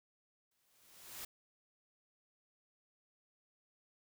white noise with exponential growth, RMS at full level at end -44 dBFS, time 0.51-1.25 s, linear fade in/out 5 ms, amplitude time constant 160 ms, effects none

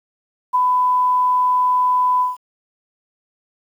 sine tone with ADSR envelope, 1000 Hz, B5, 21 cents sharp, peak -11 dBFS, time 0.53-2.37 s, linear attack 21 ms, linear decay 14 ms, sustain -2 dB, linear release 160 ms, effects 8-bit

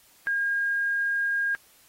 sine tone, 1620 Hz, G#6, 43 cents flat, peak -23 dBFS, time 0.27-1.55 s, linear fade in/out 0 ms, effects white hiss -58 dBFS RMS until 1.88 s + AAC 48 kbps

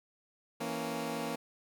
15% pulse chord, A# diminished, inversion second, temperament equal, 164.81 / 233.1 / 277.2 Hz, E3 / A#3 / C#4, 0 / 0 / 0 cents, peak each -35 / -31 / -33 dBFS, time 0.6-1.36 s, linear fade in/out 10 ms, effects none

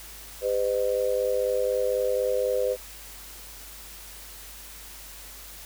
sine tone with amplitude modulation, 507 Hz, B4, 45 cents sharp, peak -18 dBFS, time 0.41-2.77 s, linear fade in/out 50 ms, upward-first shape sine, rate 104 Hz, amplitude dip 95%, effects added 50 Hz sine -48 dBFS peak until 5.65 s + white hiss -44 dBFS RMS until 5.65 s

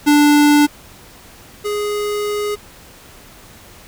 square tone pair in turn, 293.7 / 415.4 Hz, D4 / G#4, 0 / 0 cents, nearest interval tritone, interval 600 cents, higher second, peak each -9 / -19 dBFS, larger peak first, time 0.06-0.67 / 1.64-2.56 s, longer second, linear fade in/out 20 ms, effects pink hiss -42 dBFS RMS until 3.87 s

